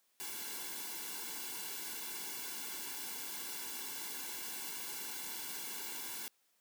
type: noise with comb filter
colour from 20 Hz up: white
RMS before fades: -43 dBFS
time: 0.2-6.28 s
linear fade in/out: 0 ms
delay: 1.6 ms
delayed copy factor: -0.9
effects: white hiss -75 dBFS RMS until 6.6 s + high-pass 200 Hz 12 dB/octave